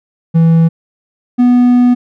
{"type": "tone pair in turn", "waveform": "triangle", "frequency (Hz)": [164.4, 245.8], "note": ["E3", "B3"], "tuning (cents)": [-4, -8], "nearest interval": "perfect fifth", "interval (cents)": 696, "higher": "second", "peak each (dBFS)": -3, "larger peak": "neither", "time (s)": [[0.34, 0.69], [1.38, 1.95]], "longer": "second", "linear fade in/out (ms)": 20, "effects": []}